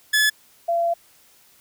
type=tone pair in turn; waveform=sawtooth / sine; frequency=1716 / 681 Hz; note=A6 / F5; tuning=-44 / -44 cents; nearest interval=octave + major third; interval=1600 cents; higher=first; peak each=-12 / -18 dBFS; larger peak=first; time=0.13-0.3 / 0.68-0.94 s; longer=second; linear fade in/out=10 ms; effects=white hiss -55 dBFS RMS until 1.6 s